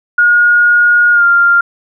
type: tone with pitch glide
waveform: sine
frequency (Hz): 1436 to 1395.1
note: F6 to F6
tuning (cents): +48 to -2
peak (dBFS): -5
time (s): 0.18-1.61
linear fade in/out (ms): 5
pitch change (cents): -50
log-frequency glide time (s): 1.12-1.24
effects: none